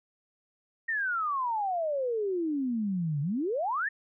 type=exponential two-way sweep; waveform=sine; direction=down then up; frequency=1876 to 138.59 to 1876 Hz; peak=-27 dBFS; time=0.88-3.89 s; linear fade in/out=10 ms; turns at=3.21 s; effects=none